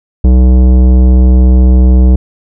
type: tone with tanh clipping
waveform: sine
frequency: 63 Hz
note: B1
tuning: 35 cents sharp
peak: -4 dBFS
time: 0.24-2.16 s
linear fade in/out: 5 ms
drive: 15 dB
effects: none